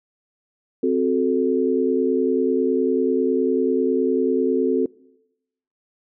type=chord; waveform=sine; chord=F# diminished; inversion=second; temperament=equal; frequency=261.6 / 370 / 440 Hz; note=C4 / F#4 / A4; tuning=0 / 0 / 0 cents; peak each=-21 dBFS; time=0.83-4.86 s; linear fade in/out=5 ms; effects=noise-tail reverb RT60 0.9 s tail -23 dB re dry